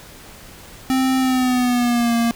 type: tone with pitch glide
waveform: square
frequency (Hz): 261.6 to 233.1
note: C4 to A#3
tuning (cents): 0 to 0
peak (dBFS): -16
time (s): 0.9-2.31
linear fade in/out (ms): 0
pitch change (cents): -200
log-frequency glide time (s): 1.19-2.15
effects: pink hiss -41 dBFS RMS until 2.35 s